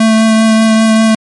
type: tone with vibrato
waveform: square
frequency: 221.3 Hz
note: A3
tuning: 10 cents sharp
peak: -6 dBFS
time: 0-1.15 s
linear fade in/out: 5 ms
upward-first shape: triangle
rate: 5.1 Hz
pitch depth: 13 cents each way
effects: MP3 48 kbps